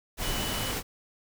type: tone in noise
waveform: sine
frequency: 2972 Hz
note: F#7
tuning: 7 cents sharp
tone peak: -37 dBFS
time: 0.21-0.75 s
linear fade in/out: 50 ms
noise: pink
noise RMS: -31 dBFS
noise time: 0.17-0.83 s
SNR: -9 dB
effects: none